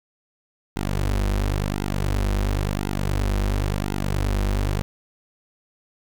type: tone with flanger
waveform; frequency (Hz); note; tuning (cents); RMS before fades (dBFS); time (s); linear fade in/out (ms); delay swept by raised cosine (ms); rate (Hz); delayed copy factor
sawtooth; 49.5; G1; +18; -23; 0.76-4.82; 0; 1.7 to 7.2; 0.95; -0.95
effects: none